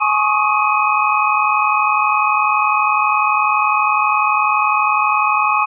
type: tone cluster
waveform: sine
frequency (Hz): 844 / 1081 / 1121 / 1253 / 2517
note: G#5 / C#6 / C#6 / D#6 / D#7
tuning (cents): +28 / -44 / +19 / +12 / +19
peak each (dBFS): -19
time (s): 0-5.66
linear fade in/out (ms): 20
effects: none